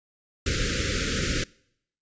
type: band-stop noise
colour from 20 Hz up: pink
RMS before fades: -26 dBFS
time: 0.46-1.44 s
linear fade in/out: 5 ms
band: 550 to 1300 Hz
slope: 96 dB/octave
effects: noise-tail reverb RT60 0.7 s tail -24 dB re dry + resampled to 16000 Hz